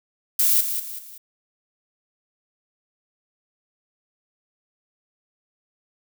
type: noise with echo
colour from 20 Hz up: violet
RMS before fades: -18 dBFS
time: 0.39-0.61 s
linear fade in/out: 5 ms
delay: 190 ms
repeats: 3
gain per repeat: -8 dB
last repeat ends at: 1.18 s
effects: none